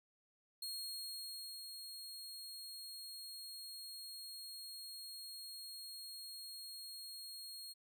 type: tone with ADSR envelope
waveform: sawtooth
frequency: 4270 Hz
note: C8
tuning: 34 cents sharp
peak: -39 dBFS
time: 0.62-7.74 s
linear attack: 4 ms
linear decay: 1000 ms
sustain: -6 dB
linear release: 24 ms
effects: none